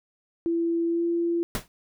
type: tone with pitch glide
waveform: sine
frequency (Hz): 335.7 to 340.2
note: E4 to F4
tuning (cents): +32 to -45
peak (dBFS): -22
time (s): 0.46-1.43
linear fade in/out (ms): 0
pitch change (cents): +23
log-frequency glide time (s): 0.87-1.04
type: noise with exponential decay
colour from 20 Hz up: pink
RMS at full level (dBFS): -25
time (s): 1.55-1.68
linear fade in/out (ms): 1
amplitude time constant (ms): 27
effects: none